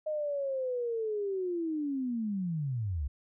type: linear sweep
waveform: sine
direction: down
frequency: 622.3 to 62.7 Hz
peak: -30 dBFS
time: 0.06-3.08 s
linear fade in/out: 10 ms
effects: none